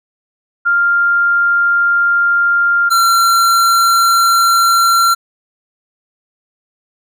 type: tone pair in turn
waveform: sine / square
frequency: 1396.9 / 1366.6 Hz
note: F6 / F6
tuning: 0 / -38 cents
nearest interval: unison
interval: 38 cents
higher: first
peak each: -9 dBFS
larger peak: neither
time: 0.65-2.9 / 2.9-5.15 s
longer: neither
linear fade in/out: 20 ms
effects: none

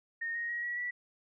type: tone with pitch steps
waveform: sine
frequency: 1843 / 1869.8 / 1897 / 1924.6 / 1952.6 Hz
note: A#6 / A#6 / A#6 / B6 / B6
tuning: -20 / +5 / +30 / -45 / -20 cents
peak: -33 dBFS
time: 0.21-0.91 s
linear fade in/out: 10 ms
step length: 140 ms
effects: none

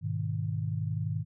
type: chord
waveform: sine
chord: G# minor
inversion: none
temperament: just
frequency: 103.83 / 124.59 / 155.74 Hz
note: G#2 / B2 / D#3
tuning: 0 / +16 / +2 cents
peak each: -32 / -36 / -33 dBFS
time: 0.01-1.25 s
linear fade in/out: 50 ms
effects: none

